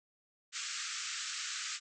white band-pass noise, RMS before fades -40 dBFS, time 0.52-1.8 s, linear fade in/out 50 ms, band 1200 to 7800 Hz, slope 96 dB/octave, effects none

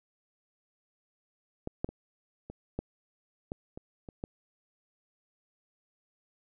clicks, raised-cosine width 2 ms, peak -21 / -16 / -28 / -28 / -19 / -22 / -28 / -30 / -22 dBFS, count 9, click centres 1.674 / 1.845 / 1.89 / 2.5 / 2.79 / 3.519 / 3.775 / 4.088 / 4.239 s, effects none

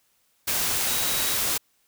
sine tone in noise, 3855 Hz, B7, 43 cents flat, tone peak -34 dBFS, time 0.88-1.36 s, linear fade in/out 10 ms, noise white, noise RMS -25 dBFS, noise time 0.47-1.58 s, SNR -12 dB, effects white hiss -67 dBFS RMS until 1.87 s

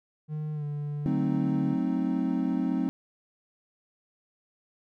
triangle tone with pitch glide, 152.7 to 146.65 Hz, D#3 to D3, -32 to -2 cents, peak -28 dBFS, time 0.28-1.77 s, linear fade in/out 50 ms, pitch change -70 cents, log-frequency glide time 0.53-0.64 s
triangle chord, F# diminished seventh, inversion none, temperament equal with one note detuned, 185.64 / 220 / 261.6 / 311.1 Hz, F#3 / A3 / C4 / Eb4, +6 / 0 / 0 / 0 cents, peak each -29 / -31 / -26 / -30 dBFS, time 1.06-2.89 s, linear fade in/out 0 ms
effects none

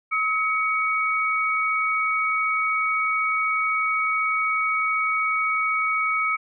sine tone pair together, 1279.2 / 2242 Hz, D#6 / C#7, +48 / +19 cents, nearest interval minor seventh, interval 971 cents, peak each -23 dBFS, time 0.11-6.37 s, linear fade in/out 20 ms, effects none

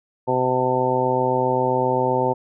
harmonic tone, 127.6 Hz, C3, 43 cents flat, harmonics 1 / 2 / 3 / 4 / 5 / 6 / 7, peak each -28 / -28 / -24 / -23 / -28 / -29 / -22 dBFS, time 0.27-2.34 s, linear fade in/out 20 ms, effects none

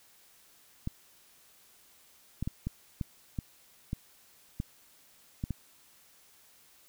clicks, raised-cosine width 5 ms, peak -20 dBFS, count 10, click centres 0.874 / 2.426 / 2.475 / 2.67 / 3.012 / 3.388 / 3.931 / 4.601 / 5.439 / 5.507 s, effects white hiss -61 dBFS RMS until 6.88 s

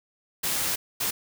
white noise bursts at uneven times, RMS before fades -27 dBFS, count 2, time 0.43-0.76 / 1-1.11 s, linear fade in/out 10 ms, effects none

